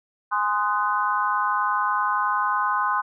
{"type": "chord", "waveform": "sine", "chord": "Ab dominant seventh", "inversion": "none", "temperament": "just", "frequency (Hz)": [830.6, 1038.3, 1245.9, 1495.1], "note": ["Ab5", "C6", "Eb6", "Gb6"], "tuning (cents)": [0, -14, 2, 18], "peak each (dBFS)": [-28, -23, -26, -28], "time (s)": [0.31, 3.02], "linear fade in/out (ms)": 20, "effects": []}